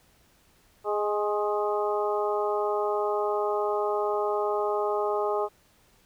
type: harmonic tone with a mistuned harmonic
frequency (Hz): 207.7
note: G#3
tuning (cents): 0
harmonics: 2 / 3 / 4 / 5 / 6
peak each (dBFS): -27 / -31 / -31 / -35 / -34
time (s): 0.84-5.49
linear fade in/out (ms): 50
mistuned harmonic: 5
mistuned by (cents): +41
effects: pink hiss -62 dBFS RMS until 6.05 s